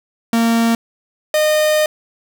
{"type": "tone pair in turn", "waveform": "45% pulse", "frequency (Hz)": [230.1, 612.6], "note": ["A#3", "D#5"], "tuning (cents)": [-22, -27], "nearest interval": "octave + perfect fourth", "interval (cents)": 1695, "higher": "second", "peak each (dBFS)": -12, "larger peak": "neither", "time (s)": [[0.33, 0.75], [1.34, 1.86]], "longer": "second", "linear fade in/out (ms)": 2, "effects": []}